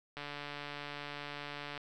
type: click train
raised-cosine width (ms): 0.3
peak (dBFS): -26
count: 234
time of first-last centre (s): 0.17-1.777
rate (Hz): 145
effects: none